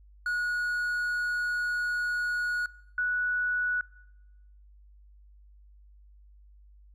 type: tone pair in turn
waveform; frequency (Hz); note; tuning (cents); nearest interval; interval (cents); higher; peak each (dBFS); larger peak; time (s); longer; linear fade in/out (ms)
triangle / sine; 1455 / 1472.8; F#6 / F#6; -29 / -8; unison; 21; second; -25; neither; 0.26-2.66 / 2.98-3.81; first; 2
effects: noise-tail reverb RT60 0.9 s tail -22 dB re dry + added 50 Hz sine -52 dBFS peak until 6.94 s